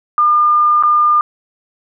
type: tone with dropouts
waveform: sine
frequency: 1206 Hz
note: D6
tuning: 46 cents sharp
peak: -8 dBFS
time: 0.18-1.21 s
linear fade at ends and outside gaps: 1 ms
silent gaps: 0.826-0.835 s
effects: none